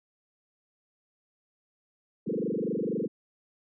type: tone with frequency modulation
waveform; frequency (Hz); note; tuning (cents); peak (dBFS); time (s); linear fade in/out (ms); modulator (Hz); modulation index
sine; 333.8; E4; +22; -27; 2.26-3.08; 20; 24.2; 6.4
effects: none